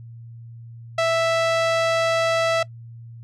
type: tone with low-pass filter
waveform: sawtooth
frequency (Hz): 659.3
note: E5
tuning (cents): 0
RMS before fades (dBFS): -20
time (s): 0.98-2.63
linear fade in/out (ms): 5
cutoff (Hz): 5400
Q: 0.64
effects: noise-tail reverb RT60 0.1 s tail -22 dB re dry + added 116 Hz sine -37 dBFS peak until 3.23 s